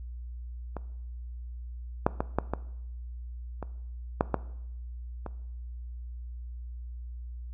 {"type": "clicks", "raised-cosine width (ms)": 1, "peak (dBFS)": [-21, -7, -13, -10, -14, -21, -8, -10, -22], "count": 9, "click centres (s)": [0.767, 2.065, 2.205, 2.386, 2.536, 3.627, 4.209, 4.343, 5.263], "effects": ["noise-tail reverb RT60 0.8 s tail -18 dB re dry", "added 60 Hz sine -37 dBFS peak until 7.53 s"]}